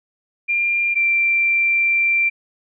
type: tone pair in turn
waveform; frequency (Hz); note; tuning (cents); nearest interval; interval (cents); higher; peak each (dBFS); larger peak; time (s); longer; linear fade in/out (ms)
sine; 2391 / 2358; D7 / D7; +30 / +6; unison; 24; first; -16 / -14; second; 0.48-0.95 / 0.95-2.3; second; 20
effects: none